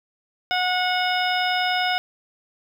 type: harmonic tone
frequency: 730 Hz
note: F#5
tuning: 24 cents flat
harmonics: 1 / 2 / 3 / 4 / 5 / 7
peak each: -23 / -26 / -28 / -29 / -30 / -31 dBFS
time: 0.51-1.98 s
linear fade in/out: 0 ms
effects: 8-bit